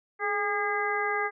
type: harmonic tone with a mistuned harmonic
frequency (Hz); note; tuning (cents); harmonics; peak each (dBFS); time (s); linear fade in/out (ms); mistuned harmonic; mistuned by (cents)
406.8; G#4; -36; 1 / 2 / 3 / 4 / 5; -32 / -32 / -32 / -32 / -32; 0.19-1.31; 50; 1; +60
effects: none